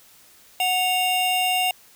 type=tone pair together; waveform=square; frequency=734.7 / 2790 Hz; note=F#5 / F7; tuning=-12 / -2 cents; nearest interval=octave + major seventh; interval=2310 cents; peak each=-23 dBFS; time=0.6-1.71 s; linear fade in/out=2 ms; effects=white hiss -52 dBFS RMS until 1.95 s